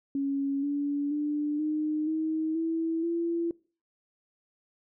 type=tone with pitch steps; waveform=sine; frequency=277.2 / 286.5 / 296.1 / 306 / 316.2 / 326.8 / 337.7 Hz; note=C#4 / D4 / D4 / D#4 / D#4 / E4 / E4; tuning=0 / -43 / +14 / -29 / +28 / -15 / +42 cents; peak=-26 dBFS; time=0.15-3.51 s; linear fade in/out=2 ms; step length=480 ms; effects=noise-tail reverb RT60 0.4 s tail -23 dB re dry